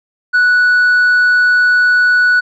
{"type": "tone with tanh clipping", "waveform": "sine", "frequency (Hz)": 1476, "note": "F#6", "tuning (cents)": -5, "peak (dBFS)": -8, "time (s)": [0.33, 2.41], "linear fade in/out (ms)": 20, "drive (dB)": 2, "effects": []}